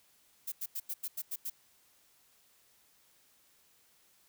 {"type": "noise bursts", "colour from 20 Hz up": "violet", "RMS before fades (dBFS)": -37, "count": 8, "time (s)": [0.47, 1.501], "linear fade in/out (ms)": 10, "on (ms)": 51, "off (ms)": 89, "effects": ["white hiss -67 dBFS RMS until 4.28 s"]}